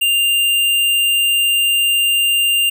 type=tone; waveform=square; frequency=2794 Hz; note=F7; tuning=in tune; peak=-13 dBFS; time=0.01-2.7 s; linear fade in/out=10 ms; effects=none